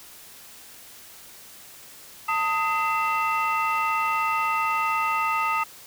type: tone cluster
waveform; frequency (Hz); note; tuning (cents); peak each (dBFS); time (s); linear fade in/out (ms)
sine; 896 / 1254 / 2044 / 2685; A5 / D#6 / C7 / E7; +31 / +13 / -41 / +31; -26 / -23 / -31 / -29; 2.28-5.64; 10
effects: tanh soft clip ceiling -15 dBFS + white hiss -46 dBFS RMS until 5.86 s